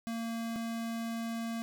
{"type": "tone pair in turn", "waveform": "square", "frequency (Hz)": [229.1, 229.1], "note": ["A#3", "A#3"], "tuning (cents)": [-30, -30], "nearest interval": "unison", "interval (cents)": 0, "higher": "neither", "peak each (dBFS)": [-35, -35], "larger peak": "neither", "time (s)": [[0.07, 0.56], [0.56, 1.62]], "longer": "second", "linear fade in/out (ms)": 0, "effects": []}